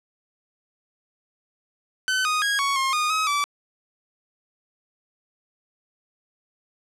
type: tone with pitch steps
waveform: sawtooth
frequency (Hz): 1519 / 1243 / 1643 / 1114 / 1069 / 1228 / 1273 / 1156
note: F#6 / D#6 / G#6 / C#6 / C6 / D#6 / D#6 / D6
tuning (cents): +45 / -2 / -19 / +8 / +37 / -23 / +39 / -28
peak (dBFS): -17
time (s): 2.08-3.44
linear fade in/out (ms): 0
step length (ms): 170
effects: low-pass 9000 Hz 12 dB/octave